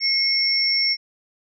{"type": "tone pair together", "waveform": "sine", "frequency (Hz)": [2162, 5448], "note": ["C#7", "F8"], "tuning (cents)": [-44, -44], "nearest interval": "octave + major third", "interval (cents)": 1600, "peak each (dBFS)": [-24, -18], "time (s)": [0, 0.97], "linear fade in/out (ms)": 50, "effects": []}